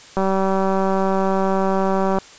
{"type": "click train", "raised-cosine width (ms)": 1, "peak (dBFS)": -7, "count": 388, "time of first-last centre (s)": [0.17, 2.186], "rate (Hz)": 192, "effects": ["white hiss -43 dBFS RMS until 2.38 s", "resampled to 16000 Hz"]}